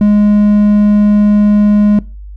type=tone; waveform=triangle; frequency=207.7 Hz; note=G#3; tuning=in tune; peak=-3 dBFS; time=0.01-1.99 s; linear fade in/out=2 ms; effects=noise-tail reverb RT60 0.3 s tail -21 dB re dry + added 50 Hz sine -26 dBFS peak until 2.36 s